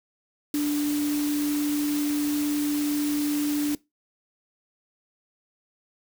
sine tone in noise, 293.7 Hz, D4, in tune, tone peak -22 dBFS, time 0.54-3.75 s, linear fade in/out 2 ms, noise white, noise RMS -35 dBFS, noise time 0.54-3.75 s, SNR +10 dB, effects noise-tail reverb RT60 0.2 s tail -21 dB re dry

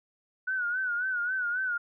sine tone with vibrato, 1475 Hz, F#6, 6 cents flat, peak -27 dBFS, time 0.47-1.78 s, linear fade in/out 10 ms, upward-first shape sine, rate 3.7 Hz, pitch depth 81 cents each way, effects none

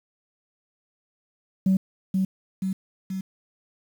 sine tone with echo, 190 Hz, F#3, 46 cents sharp, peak -15 dBFS, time 1.66-1.77 s, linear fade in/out 5 ms, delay 480 ms, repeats 3, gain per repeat -4 dB, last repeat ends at 3.21 s, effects tanh soft clip ceiling -14 dBFS + 8-bit

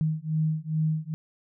sine beating tone pair, 155.56 / 157.96 Hz, D#3 / D#3, 0 / +26 cents, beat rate 2.4 Hz, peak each -27 dBFS, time 0.01-1.14 s, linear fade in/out 0 ms, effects none

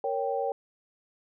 sine chord, G diminished, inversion first, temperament equal with one note detuned, 464.6 / 554.4 / 784 Hz, Bb4 / Db5 / G5, -6 / 0 / 0 cents, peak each -31 dBFS, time 0.04-0.52 s, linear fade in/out 2 ms, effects none

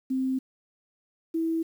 sine tone pair in turn, 261.6 / 326.8 Hz, C4 / E4, 0 / -15 cents, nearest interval major third, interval 385 cents, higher second, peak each -24 dBFS, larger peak neither, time 0.1-0.39 / 1.34-1.63 s, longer neither, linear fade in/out 10 ms, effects 9-bit

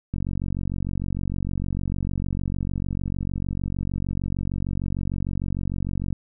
click train, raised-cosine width 5 ms, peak -15 dBFS, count 280, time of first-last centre 0.14-6.127 s, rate 46.6 Hz, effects none

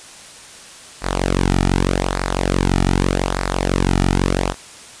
sawtooth tone with flanger, 46 Hz, F#1, 9 cents flat, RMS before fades -18 dBFS, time 1.01-4.55 s, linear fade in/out 50 ms, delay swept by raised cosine 0.31 to 1.91 ms, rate 0.83 Hz, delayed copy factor -0.7, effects white hiss -39 dBFS RMS until 5 s + resampled to 22050 Hz

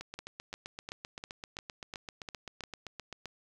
two click trains, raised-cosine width 0.2 ms, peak -23 / -24 dBFS, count 8 / 26, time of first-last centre 0.19-2.638 / 0.01-3.257 s, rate 2.86 / 7.7 Hz, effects 10-bit

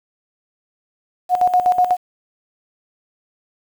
sine tone with tremolo, 726 Hz, F#5, 33 cents flat, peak -10 dBFS, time 1.29-1.97 s, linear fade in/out 50 ms, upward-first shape square, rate 8.1 Hz, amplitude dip 70%, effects 7-bit

